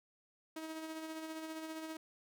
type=tone with tremolo; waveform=sawtooth; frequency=318.1 Hz; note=D#4; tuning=38 cents sharp; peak=-37 dBFS; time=0.56-1.97 s; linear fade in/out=5 ms; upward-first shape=sine; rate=15 Hz; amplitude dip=40%; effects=none